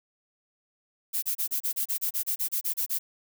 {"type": "noise bursts", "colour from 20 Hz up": "violet", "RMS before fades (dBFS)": -28, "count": 15, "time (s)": [1.13, 2.99], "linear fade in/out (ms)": 20, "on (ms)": 96, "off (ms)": 30, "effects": []}